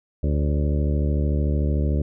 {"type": "harmonic tone with a mistuned harmonic", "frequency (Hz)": 73.42, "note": "D2", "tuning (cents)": 0, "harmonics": [1, 2, 3, 4, 5, 6, 7, 8], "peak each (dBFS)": [-20, -26, -30, -32, -34, -36, -37, -38], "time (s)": [0.23, 2.02], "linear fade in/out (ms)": 5, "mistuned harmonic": 7, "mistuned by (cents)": 44, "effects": []}